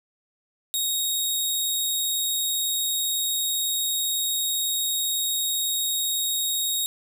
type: tone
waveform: 15% pulse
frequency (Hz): 3758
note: A#7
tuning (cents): +13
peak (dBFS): -16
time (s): 0.74-6.86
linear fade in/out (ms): 0
effects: none